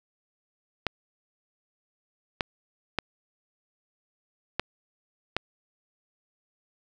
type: clicks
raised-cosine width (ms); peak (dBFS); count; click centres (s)
0.3; -9; 5; 0.867 / 2.408 / 2.987 / 4.596 / 5.366
effects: none